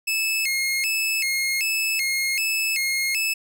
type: tone with vibrato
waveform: sawtooth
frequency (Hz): 2368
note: D7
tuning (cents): +14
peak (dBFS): -18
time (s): 0.07-3.34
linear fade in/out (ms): 10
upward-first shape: square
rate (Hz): 1.3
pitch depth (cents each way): 170
effects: none

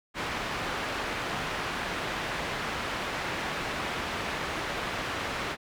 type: low-pass noise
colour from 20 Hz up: white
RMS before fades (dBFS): -33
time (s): 0.14-5.57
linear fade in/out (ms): 50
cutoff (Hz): 2100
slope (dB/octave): 12
effects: none

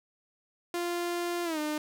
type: tone with pitch glide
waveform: sawtooth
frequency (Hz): 347.7 to 302.7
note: F4 to D#4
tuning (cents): -8 to -48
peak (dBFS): -26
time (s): 0.74-1.78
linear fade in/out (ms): 2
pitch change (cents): -240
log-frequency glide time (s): 1.44-1.59
effects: none

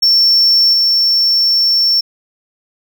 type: tone with level steps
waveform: triangle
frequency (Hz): 5430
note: F8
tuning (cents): -50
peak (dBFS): -6 / -8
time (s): 0.02-2.01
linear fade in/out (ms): 10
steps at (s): 0.73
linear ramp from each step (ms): 5
effects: none

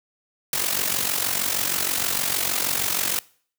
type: noise with amplitude modulation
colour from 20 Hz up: white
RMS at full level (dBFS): -21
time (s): 0.53-3.19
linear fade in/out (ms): 2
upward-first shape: sine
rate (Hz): 46.4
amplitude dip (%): 70
effects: noise-tail reverb RT60 0.5 s tail -22 dB re dry + high-pass 80 Hz 12 dB/octave

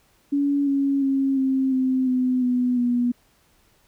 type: tone with pitch steps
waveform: sine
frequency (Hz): 283.4 / 277.2 / 271.2 / 265.3 / 259.6 / 253.9 / 248.4 / 243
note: C#4 / C#4 / C#4 / C4 / C4 / B3 / B3 / B3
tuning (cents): +38 / 0 / -38 / +24 / -13 / +48 / +10 / -28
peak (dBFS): -18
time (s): 0.32-3.12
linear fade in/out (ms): 10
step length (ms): 350
effects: pink hiss -61 dBFS RMS until 3.87 s

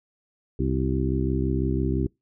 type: harmonic tone with a mistuned harmonic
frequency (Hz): 66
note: C2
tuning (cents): +16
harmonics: 1 / 2 / 3 / 4 / 5 / 6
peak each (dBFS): -27 / -27 / -32 / -29 / -30 / -31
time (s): 0.59-2.07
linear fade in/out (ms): 5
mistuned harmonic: 6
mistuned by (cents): -43
effects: noise-tail reverb RT60 0.2 s tail -26 dB re dry

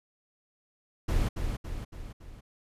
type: noise with echo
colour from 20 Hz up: brown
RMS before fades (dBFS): -26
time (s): 1.08-1.29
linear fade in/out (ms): 10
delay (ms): 280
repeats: 4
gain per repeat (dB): -5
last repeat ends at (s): 2.41
effects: resampled to 32000 Hz

